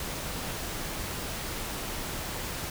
pink noise, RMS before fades -35 dBFS, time 0-2.7 s, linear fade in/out 2 ms, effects none

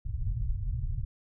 pink low-pass noise, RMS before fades -31 dBFS, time 0.05-1.05 s, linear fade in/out 10 ms, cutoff 130 Hz, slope 48 dB/octave, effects none

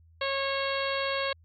harmonic tone, 547 Hz, C#5, 23 cents flat, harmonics 1 / 2 / 3 / 4 / 5 / 6 / 7 / 8, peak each -31 / -34 / -36 / -37 / -38 / -39 / -39 / -40 dBFS, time 0.21-1.33 s, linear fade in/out 5 ms, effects added 82 Hz sine -55 dBFS peak until 1.44 s

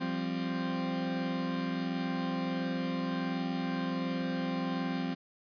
40% pulse chord, F suspended second, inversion none, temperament equal, 174.61 / 196 / 261.6 Hz, F3 / G3 / C4, 0 / 0 / 0 cents, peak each -35 / -38 / -33 dBFS, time 0-5.15 s, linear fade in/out 20 ms, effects resampled to 11025 Hz + 11-bit

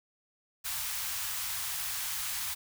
white band-stop noise, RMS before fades -35 dBFS, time 0.64-2.55 s, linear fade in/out 20 ms, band 120 to 840 Hz, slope 24 dB/octave, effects none

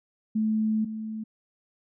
sine tone pair in turn, 217.5 / 218.6 Hz, A3 / A3, -20 / -11 cents, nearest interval unison, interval 9 cents, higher second, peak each -22 / -31 dBFS, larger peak first, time 0.35-0.85 / 0.85-1.24 s, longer first, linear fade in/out 10 ms, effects none

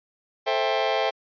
sawtooth chord, A minor seventh, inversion none, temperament just, 440 / 528 / 660 / 792 Hz, A4 / C5 / E5 / G5, 0 / +16 / +2 / +18 cents, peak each -24 / -23 / -22 / -22 dBFS, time 0.46-1.11 s, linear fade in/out 20 ms, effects resampled to 11025 Hz

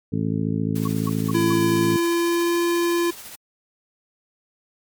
harmonic tone, 54.4 Hz, A1, 19 cents flat, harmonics 2 / 3 / 4 / 5 / 6 / 7 / 8, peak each -27 / -25 / -26 / -27 / -37 / -39 / -34 dBFS, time 0.12-1.97 s, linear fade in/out 10 ms
white noise with tremolo, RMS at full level -37 dBFS, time 0.75-3.36 s, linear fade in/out 10 ms, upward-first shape triangle, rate 14 Hz, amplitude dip 45%
sine tone bursts, 1108.7 Hz, C#6, in tune, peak -27 dBFS, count 4, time 0.85-1.528 s, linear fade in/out 5 ms, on 27 ms, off 190 ms
square tone with pitch glide, 336.6 to 343.1 Hz, E4 to F4, +36 to -31 cents, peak -19 dBFS, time 1.34-3.11 s, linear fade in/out 10 ms, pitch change +33 cents, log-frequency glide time 1.46-2.61 s
effects MP3 96 kbps

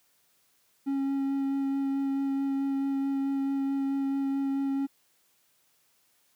triangle tone with vibrato, 274 Hz, C#4, 20 cents flat, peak -24 dBFS, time 0.86-4.87 s, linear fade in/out 20 ms, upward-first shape sine, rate 4.6 Hz, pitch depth 10 cents each way, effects white hiss -68 dBFS RMS until 6.35 s + high-pass 80 Hz 12 dB/octave

